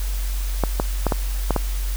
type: clicks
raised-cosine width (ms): 1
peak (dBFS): -5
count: 6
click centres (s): 0.637 / 0.799 / 1.067 / 1.122 / 1.507 / 1.563
effects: added 46 Hz sine -21 dBFS peak until 1.96 s + white hiss -36 dBFS RMS until 1.96 s